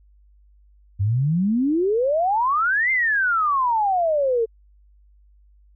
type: exponential two-way sweep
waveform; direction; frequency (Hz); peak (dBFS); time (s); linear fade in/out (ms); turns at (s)
sine; up then down; 93.6 to 2122 to 440; -17; 0.99-4.46; 20; 2.91
effects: added 50 Hz sine -51 dBFS peak until 5.75 s